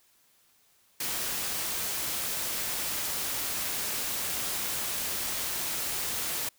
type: noise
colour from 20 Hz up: white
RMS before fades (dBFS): -32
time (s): 1-6.49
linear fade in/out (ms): 5
effects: white hiss -65 dBFS RMS until 6.58 s